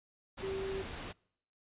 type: tone in noise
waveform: sine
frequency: 386.5 Hz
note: G4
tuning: 24 cents flat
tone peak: -35 dBFS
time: 0.42-0.83 s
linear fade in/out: 20 ms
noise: pink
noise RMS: -43 dBFS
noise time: 0.37-1.13 s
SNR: +5 dB
effects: noise-tail reverb RT60 0.7 s tail -26 dB re dry + resampled to 8000 Hz